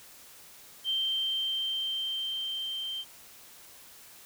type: tone with level ramp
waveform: sine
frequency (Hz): 3136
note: G7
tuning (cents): 0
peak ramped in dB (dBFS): -26 to -33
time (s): 0.84-3.05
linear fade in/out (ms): 50
effects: white hiss -52 dBFS RMS until 4.25 s